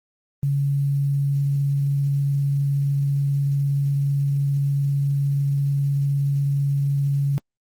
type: tone with quantisation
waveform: sine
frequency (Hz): 140.4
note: C#3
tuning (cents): +22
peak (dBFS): -18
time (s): 0.43-7.38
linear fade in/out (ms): 0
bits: 8
effects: Opus 24 kbps